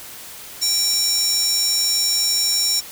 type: tone with high-pass filter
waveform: square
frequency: 784 Hz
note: G5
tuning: in tune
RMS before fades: -19 dBFS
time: 0.61-2.81 s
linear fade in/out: 20 ms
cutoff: 5800 Hz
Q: 4.5
effects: white hiss -37 dBFS RMS until 2.91 s